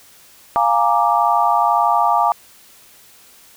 sine chord, Bb dominant seventh, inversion second, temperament equal, 698.5 / 830.6 / 932.3 / 1174.7 Hz, F5 / Ab5 / Bb5 / D6, 0 / 0 / 0 / 0 cents, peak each -18 dBFS, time 0.56-2.32 s, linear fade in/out 0 ms, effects white hiss -47 dBFS RMS until 3.56 s

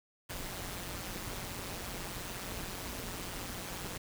pink noise with amplitude modulation, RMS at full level -38 dBFS, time 0.29-3.98 s, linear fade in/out 10 ms, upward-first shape sine, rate 182 Hz, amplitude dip 70%, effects none

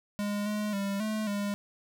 square tone with pitch steps, 205.3 / 210.1 / 198.5 / 216 / 203.1 Hz, G#3 / G#3 / G3 / A3 / G#3, -20 / +20 / +22 / -32 / -38 cents, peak -30 dBFS, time 0.19-1.54 s, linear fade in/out 0 ms, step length 270 ms, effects none

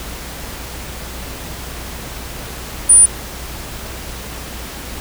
sine tone, 9397 Hz, D9, in tune, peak -4 dBFS, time 2.89-3.06 s, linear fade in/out 10 ms, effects added 60 Hz sine -32 dBFS peak until 5 s + pink hiss -30 dBFS RMS until 5 s

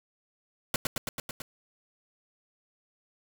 pink noise with echo, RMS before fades -27 dBFS, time 0.74-0.76 s, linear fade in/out 2 ms, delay 110 ms, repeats 6, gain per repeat -2 dB, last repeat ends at 1.42 s, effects none

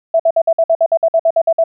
sine tone bursts, 659.3 Hz, E5, in tune, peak -8 dBFS, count 14, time 0.14-1.639 s, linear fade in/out 5 ms, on 56 ms, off 55 ms, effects none

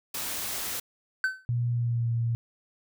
white noise, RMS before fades -33 dBFS, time 0.14-0.8 s, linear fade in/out 5 ms
triangle tone with exponential decay, 1528 Hz, G6, 45 cents flat, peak -18 dBFS, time 1.24-1.45 s, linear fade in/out 1 ms, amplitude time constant 44 ms
sine tone with pitch glide, 120 to 116.58 Hz, B2 to A#2, -49 to +1 cents, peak -24 dBFS, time 1.49-2.35 s, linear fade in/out 0 ms, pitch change -50 cents, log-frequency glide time 1.7-2.11 s
effects none

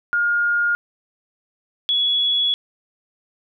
sine tone pair in turn, 1420 / 3377 Hz, F6 / G#7, +28 / +28 cents, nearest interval octave + minor third, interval 1500 cents, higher second, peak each -16 dBFS, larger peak neither, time 0.13-0.75 / 1.89-2.54 s, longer second, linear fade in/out 0 ms, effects none

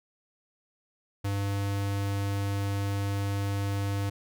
square tone, 99.8 Hz, G2, 32 cents sharp, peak -28 dBFS, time 1.24-4.1 s, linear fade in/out 10 ms, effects none

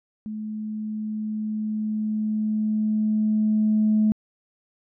sine tone with level ramp, 214.9 Hz, A3, 41 cents flat, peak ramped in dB -29 to -15 dBFS, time 0.26-4.12 s, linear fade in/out 0 ms, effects tanh soft clip ceiling -12 dBFS

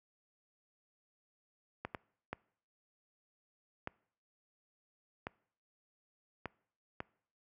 clicks, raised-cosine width 0.5 ms, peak -23 dBFS, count 7, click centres 1.85 / 1.948 / 2.33 / 3.874 / 5.269 / 6.457 / 7.004 s, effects noise-tail reverb RT60 0.6 s tail -24 dB re dry + high-pass 60 Hz 12 dB/octave

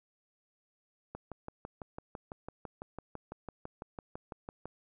click train, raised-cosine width 1 ms, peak -27 dBFS, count 22, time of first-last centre 1.15-4.656 s, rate 5.99 Hz, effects none

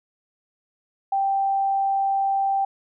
sine tone, 784 Hz, G5, in tune, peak -19 dBFS, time 1.12-2.65 s, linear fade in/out 5 ms, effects none

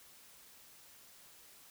silence, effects white hiss -59 dBFS RMS until 1.7 s

